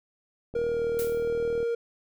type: click train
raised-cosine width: 2 ms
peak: -26 dBFS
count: 44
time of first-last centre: 0.54-1.629 s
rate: 39.5 Hz
type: tone with pitch glide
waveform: triangle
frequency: 472.2 to 467.3 Hz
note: A#4 to A#4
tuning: +22 to +4 cents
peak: -23 dBFS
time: 0.55-1.75 s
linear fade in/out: 5 ms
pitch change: -18 cents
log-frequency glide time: 0.69-0.82 s
type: noise with exponential decay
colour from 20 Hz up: blue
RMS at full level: -34 dBFS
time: 0.99-1.3 s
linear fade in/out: 0 ms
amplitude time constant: 67 ms
effects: none